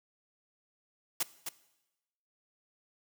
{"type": "noise with echo", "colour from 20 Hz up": "white", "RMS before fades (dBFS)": -30, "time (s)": [1.2, 1.23], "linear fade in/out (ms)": 5, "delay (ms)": 260, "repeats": 1, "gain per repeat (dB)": -7, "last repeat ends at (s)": 1.49, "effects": ["noise-tail reverb RT60 1.0 s tail -18 dB re dry", "high-pass 100 Hz 12 dB/octave"]}